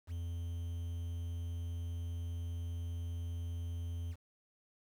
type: tone with quantisation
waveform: triangle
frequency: 85 Hz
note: F2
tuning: 46 cents flat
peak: -35 dBFS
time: 0.07-4.16 s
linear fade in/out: 50 ms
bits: 10
effects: none